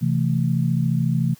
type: chord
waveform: sine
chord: A minor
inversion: first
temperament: equal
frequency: 130.81 / 164.81 / 220 Hz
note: C3 / E3 / A3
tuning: 0 / 0 / 0 cents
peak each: -21 / -21 / -25 dBFS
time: 0.01-1.35 s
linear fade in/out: 20 ms
effects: white hiss -52 dBFS RMS until 1.39 s